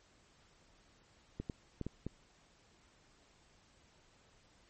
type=clicks; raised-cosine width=3 ms; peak=-26 dBFS; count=5; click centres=1.4 / 1.498 / 1.813 / 1.866 / 2.066 s; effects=pink hiss -67 dBFS RMS until 4.69 s + MP3 32 kbps